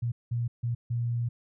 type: tone bursts at uneven times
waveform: sine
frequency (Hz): 118.7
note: A#2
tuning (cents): +32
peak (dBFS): -26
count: 4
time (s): 0.02-0.12 / 0.31-0.48 / 0.63-0.75 / 0.9-1.29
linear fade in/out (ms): 10
effects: none